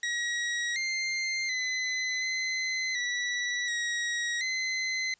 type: tone with pitch steps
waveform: sawtooth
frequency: 1906 / 2099 / 2024 / 2046 / 1953 / 1899 / 2049 Hz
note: A#6 / C7 / B6 / C7 / B6 / A#6 / C7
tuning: +38 / +5 / +42 / -39 / -20 / +32 / -37 cents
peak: -25 dBFS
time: 0.03-5.14 s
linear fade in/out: 2 ms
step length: 730 ms
effects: white hiss -66 dBFS RMS until 5.19 s + resampled to 16000 Hz